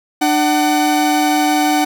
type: tone pair together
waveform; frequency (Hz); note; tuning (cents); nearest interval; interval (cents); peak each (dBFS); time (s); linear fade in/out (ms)
45% pulse; 299 / 753.4; D4 / F#5; +31 / +31; octave + major third; 1600; -15; 0.21-1.85; 10
effects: none